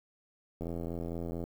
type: click train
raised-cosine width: 2 ms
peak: -25 dBFS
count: 71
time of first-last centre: 0.61-1.439 s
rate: 84.4 Hz
effects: 9-bit